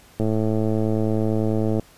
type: click train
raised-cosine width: 2 ms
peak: -10 dBFS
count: 175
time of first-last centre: 0.2-1.796 s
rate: 109 Hz
effects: pink hiss -51 dBFS RMS until 1.97 s + resampled to 32000 Hz